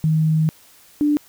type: tone pair in turn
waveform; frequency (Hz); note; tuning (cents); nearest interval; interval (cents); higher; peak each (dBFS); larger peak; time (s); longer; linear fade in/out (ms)
sine; 157.4 / 295.2; D#3 / D4; +20 / +9; major seventh; 1089; second; -14; neither; 0.04-0.49 / 1.01-1.17; first; 0
effects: white hiss -50 dBFS RMS until 1.28 s